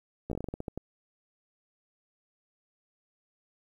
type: slowing click train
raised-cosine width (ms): 2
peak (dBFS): -22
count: 12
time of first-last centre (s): 0.3-0.776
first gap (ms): 14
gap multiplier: 1.21
effects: 10-bit